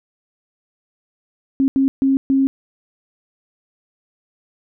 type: tone bursts at uneven times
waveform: sine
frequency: 270 Hz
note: C#4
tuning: 45 cents flat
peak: -12 dBFS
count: 4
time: 1.6-1.68 / 1.76-1.88 / 2.02-2.17 / 2.3-2.47 s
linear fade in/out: 0 ms
effects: none